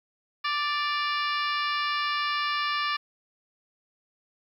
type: harmonic tone with a mistuned harmonic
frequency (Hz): 587.3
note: D5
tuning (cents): 0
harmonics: 2 / 3 / 4 / 5 / 6 / 7 / 8 / 9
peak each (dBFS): -28 / -32 / -34 / -36 / -38 / -39 / -40 / -41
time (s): 0.44-2.97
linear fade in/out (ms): 10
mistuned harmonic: 5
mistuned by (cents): -46
effects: 10-bit